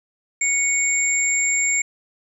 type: tone pair together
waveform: sine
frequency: 2217 / 7359 Hz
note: C#7 / A#8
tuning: 0 / -23 cents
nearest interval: octave + major sixth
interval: 2077 cents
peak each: -20 dBFS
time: 0.41-1.82 s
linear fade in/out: 5 ms
effects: 9-bit